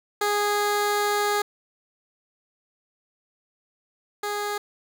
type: tone pair in turn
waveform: 15% pulse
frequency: 413.1 / 413.1 Hz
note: G#4 / G#4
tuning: -9 / -9 cents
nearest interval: unison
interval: 0 cents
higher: neither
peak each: -15 / -20 dBFS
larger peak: first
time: 0.21-1.42 / 4.23-4.58 s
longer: first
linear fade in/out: 5 ms
effects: none